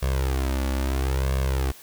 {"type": "tone with flanger", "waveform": "sawtooth", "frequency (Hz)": 66.3, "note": "C2", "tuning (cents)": 23, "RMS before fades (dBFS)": -24, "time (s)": [0.02, 1.72], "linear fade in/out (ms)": 10, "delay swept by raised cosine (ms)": [1.8, 3.5], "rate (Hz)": 0.75, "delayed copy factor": 0.85, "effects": ["white hiss -47 dBFS RMS until 1.82 s"]}